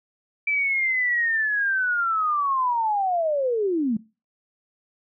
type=linear sweep; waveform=sine; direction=down; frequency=2331 to 205.5 Hz; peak=-20 dBFS; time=0.47-3.97 s; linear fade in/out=5 ms; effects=noise-tail reverb RT60 0.3 s tail -21 dB re dry